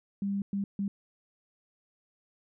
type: tone bursts at uneven times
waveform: sine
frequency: 199 Hz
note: G3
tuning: 26 cents sharp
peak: -28 dBFS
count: 3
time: 0.22-0.42 / 0.53-0.64 / 0.79-0.88 s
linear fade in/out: 2 ms
effects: none